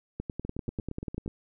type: two click trains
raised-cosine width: 3 ms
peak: -23 / -20 dBFS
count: 8 / 12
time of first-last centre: 0.45-1.261 / 0.2-1.278 s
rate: 8.63 / 10.2 Hz
effects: none